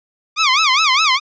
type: tone with vibrato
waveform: 15% pulse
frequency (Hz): 1156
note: D6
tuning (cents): -28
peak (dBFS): -5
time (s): 0.36-1.2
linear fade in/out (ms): 50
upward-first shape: sine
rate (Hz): 4.9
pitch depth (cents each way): 220
effects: resampled to 16000 Hz